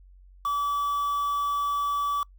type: tone with quantisation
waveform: triangle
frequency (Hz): 1150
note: D6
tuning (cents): -37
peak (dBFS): -22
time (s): 0.45-2.23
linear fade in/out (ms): 2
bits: 7
effects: noise-tail reverb RT60 0.1 s tail -26 dB re dry + added 46 Hz sine -49 dBFS peak until 2.38 s